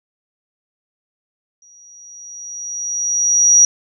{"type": "tone with exponential growth", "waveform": "sine", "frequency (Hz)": 5770, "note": "F#8", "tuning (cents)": -44, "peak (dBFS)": -5, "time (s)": [1.62, 3.65], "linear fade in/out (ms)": 2, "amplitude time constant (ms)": 440, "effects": []}